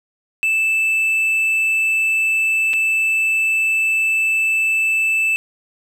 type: tone with dropouts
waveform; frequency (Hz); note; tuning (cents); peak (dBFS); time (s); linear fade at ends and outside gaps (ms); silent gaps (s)
triangle; 2637; E7; 0; -13; 0.43-5.36; 0; 2.733-2.737
effects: none